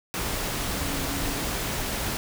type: tone in noise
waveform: sine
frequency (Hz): 279.2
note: C#4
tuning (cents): +13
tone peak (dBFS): -35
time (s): 0.75-1.45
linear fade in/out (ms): 0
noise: pink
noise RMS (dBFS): -29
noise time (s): 0.14-2.17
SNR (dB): -9
effects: none